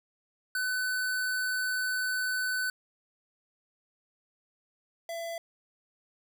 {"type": "tone pair in turn", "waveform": "square", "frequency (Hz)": [1506, 670.8], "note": ["F#6", "E5"], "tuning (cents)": [30, 30], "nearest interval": "octave + major second", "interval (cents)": 1400, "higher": "first", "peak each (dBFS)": [-29, -35], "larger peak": "first", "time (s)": [[0.55, 2.7], [5.09, 5.38]], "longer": "first", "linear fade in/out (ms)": 2, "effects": []}